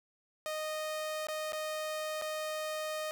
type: tone with dropouts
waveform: sawtooth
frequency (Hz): 619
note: D#5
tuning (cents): -9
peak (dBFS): -31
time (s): 0.46-3.11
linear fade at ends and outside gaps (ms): 0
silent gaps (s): 1.269-1.285 / 1.522-1.531 / 2.214-2.221
effects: none

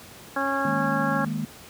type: harmonic tone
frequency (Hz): 274.6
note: C#4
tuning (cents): -16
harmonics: 1 / 2 / 3 / 4 / 5 / 6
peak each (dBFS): -30 / -30 / -30 / -30 / -30 / -30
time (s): 0.36-1.25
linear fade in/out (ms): 5
type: chord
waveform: sine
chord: D# suspended fourth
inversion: none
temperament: equal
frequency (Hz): 155.56 / 207.7 / 233.1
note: D#3 / G#3 / A#3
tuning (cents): 0 / 0 / 0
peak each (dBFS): -30 / -30 / -30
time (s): 0.65-1.45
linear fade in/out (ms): 2
effects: pink hiss -45 dBFS RMS until 1.69 s + high-pass 80 Hz 12 dB/octave

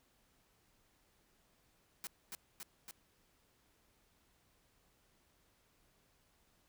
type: noise with echo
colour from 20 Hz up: white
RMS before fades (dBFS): -44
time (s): 2.04-2.07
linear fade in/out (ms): 0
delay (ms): 280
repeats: 3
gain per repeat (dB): -2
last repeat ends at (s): 2.91
effects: pink hiss -73 dBFS RMS until 6.68 s

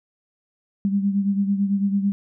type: beating tone pair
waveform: sine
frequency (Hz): 197.7 / 206.7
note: G3 / G#3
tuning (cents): +15 / -8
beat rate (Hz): 9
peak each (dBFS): -19 / -26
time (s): 0.85-2.12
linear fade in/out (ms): 0
effects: none

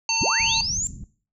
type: harmonic tone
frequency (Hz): 902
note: A5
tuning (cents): +43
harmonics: 1 / 3 / 5 / 7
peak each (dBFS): -27 / -26 / -24 / -25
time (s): 0.09-0.61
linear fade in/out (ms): 2
type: linear sweep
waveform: sine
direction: up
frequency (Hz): 45.96 to 7400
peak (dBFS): -23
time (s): 0.21-0.87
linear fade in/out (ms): 0
type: low-pass noise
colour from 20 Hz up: pink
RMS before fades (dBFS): -36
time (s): 0.4-1.04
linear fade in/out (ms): 2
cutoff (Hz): 200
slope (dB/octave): 24
effects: noise-tail reverb RT60 0.4 s tail -17 dB re dry

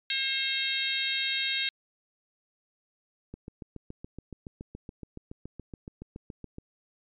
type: harmonic tone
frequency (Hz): 536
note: C5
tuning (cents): +42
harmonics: 3 / 4 / 5 / 6 / 7 / 8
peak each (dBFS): -37 / -34 / -34 / -34 / -32 / -37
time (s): 0.1-1.69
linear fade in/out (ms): 2
type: click train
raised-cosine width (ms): 3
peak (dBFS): -27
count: 24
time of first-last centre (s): 3.34-6.584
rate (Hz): 7.09
effects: MP3 96 kbps

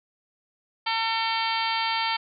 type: harmonic tone with a mistuned harmonic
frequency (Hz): 450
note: A4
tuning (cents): +39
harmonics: 2 / 3 / 4 / 5 / 6 / 7 / 8 / 9 / 10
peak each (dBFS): -27 / -33 / -36 / -31 / -36 / -32 / -38 / -38 / -34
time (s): 0.86-2.17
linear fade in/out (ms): 10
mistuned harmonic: 10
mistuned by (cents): +36
effects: none

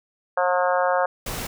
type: harmonic tone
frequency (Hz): 180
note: F#3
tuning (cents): -47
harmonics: 3 / 4 / 5 / 6 / 7 / 8 / 9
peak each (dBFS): -22 / -24 / -26 / -28 / -29 / -30 / -31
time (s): 0.37-1.06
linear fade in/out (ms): 5
type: noise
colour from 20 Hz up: pink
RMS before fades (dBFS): -30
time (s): 1.26-1.47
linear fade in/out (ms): 5
effects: none

